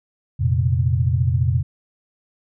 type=chord; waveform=sine; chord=F suspended fourth; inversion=none; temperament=just; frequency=87.31 / 116.41 / 130.96 Hz; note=F2 / Bb2 / C3; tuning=0 / -2 / +2 cents; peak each=-20 dBFS; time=0.39-1.63 s; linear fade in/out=20 ms; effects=none